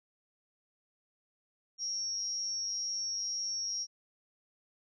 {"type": "tone with amplitude modulation", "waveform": "sine", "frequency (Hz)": 5600, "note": "F8", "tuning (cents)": 4, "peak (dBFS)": -29, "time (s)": [1.78, 3.87], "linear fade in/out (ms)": 50, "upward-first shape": "sine", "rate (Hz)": 202, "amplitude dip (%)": 85, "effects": []}